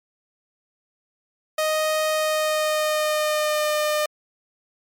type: tone with pitch glide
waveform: sawtooth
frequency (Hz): 622.3 to 604.9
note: D#5 to D#5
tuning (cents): 0 to -49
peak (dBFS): -16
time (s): 1.58-4.06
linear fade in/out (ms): 5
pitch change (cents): -49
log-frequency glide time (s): 2.1-3.69
effects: MP3 96 kbps